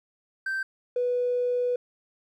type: tone pair in turn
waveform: triangle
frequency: 1559 / 492.1 Hz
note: G6 / B4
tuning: -10 / -6 cents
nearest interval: octave + minor sixth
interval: 1996 cents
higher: first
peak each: -24 / -19 dBFS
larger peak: second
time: 0.46-0.63 / 0.96-1.76 s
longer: second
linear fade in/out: 5 ms
effects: tanh soft clip ceiling -21 dBFS